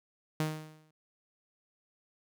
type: tone with exponential decay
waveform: sawtooth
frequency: 155.56 Hz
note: D#3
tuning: in tune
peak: -23 dBFS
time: 0.4-0.91 s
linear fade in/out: 2 ms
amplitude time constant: 110 ms
effects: none